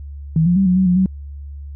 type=tone with pitch steps; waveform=sine; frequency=160.7 / 175.8 / 193.8 / 181.7 / 188.1 / 178.9 / 188.2 Hz; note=E3 / F3 / G3 / F#3 / F#3 / F3 / F#3; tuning=-44 / +12 / -20 / -31 / +29 / +42 / +30 cents; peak=-11 dBFS; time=0.36-1.06 s; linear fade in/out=2 ms; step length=100 ms; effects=added 71 Hz sine -29 dBFS peak until 1.75 s